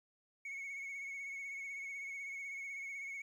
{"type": "tone with vibrato", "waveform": "sine", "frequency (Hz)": 2210, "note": "C#7", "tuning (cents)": -6, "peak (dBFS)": -39, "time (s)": [0.45, 3.22], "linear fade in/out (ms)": 5, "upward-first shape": "triangle", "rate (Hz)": 16, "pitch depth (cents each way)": 41, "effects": ["tanh soft clip ceiling -41 dBFS", "12-bit"]}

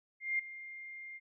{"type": "tone with ADSR envelope", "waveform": "sine", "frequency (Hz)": 2112, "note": "C7", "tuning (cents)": 16, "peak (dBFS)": -28, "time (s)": [0.2, 1.2], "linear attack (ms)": 190, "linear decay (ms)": 7, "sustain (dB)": -16, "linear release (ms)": 37, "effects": []}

